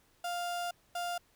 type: tone pair in turn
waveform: 35% pulse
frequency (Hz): 700 / 700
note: F5 / F5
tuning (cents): +4 / +4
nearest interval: unison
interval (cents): 0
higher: neither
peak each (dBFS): -32 / -32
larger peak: neither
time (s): 0.24-0.71 / 0.95-1.18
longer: first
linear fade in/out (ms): 5
effects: pink hiss -68 dBFS RMS until 1.35 s